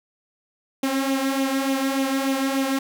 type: tone with flanger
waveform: sawtooth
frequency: 269.8 Hz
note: C#4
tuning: 47 cents flat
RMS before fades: -23 dBFS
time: 0.83-2.79 s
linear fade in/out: 5 ms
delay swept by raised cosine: 0.3 to 3.2 ms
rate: 3.4 Hz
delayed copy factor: +0.55
effects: none